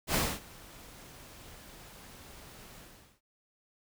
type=noise with ADSR envelope; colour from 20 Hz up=pink; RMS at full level=-27 dBFS; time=0.07-3.21 s; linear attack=77 ms; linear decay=250 ms; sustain=-24 dB; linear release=440 ms; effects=none